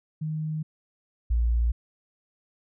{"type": "tone pair in turn", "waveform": "sine", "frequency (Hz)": [155.56, 58.27], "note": ["D#3", "A#1"], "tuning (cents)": [0, 0], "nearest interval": "octave + perfect fourth", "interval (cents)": 1700, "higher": "first", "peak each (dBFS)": [-27, -20], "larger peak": "second", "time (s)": [[0.21, 0.63], [1.3, 1.72]], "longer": "neither", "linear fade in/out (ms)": 10, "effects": []}